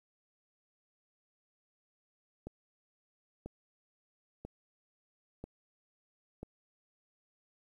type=click train; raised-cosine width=2 ms; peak=-29 dBFS; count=5; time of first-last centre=2.47-6.43 s; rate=1.01 Hz; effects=11-bit